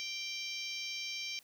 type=harmonic tone; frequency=784 Hz; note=G5; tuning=in tune; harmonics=3 / 4 / 5 / 6 / 7 / 8; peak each=-42 / -44 / -47 / -47 / -44 / -49 dBFS; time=0-1.39 s; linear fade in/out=0 ms; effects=white hiss -64 dBFS RMS until 1.43 s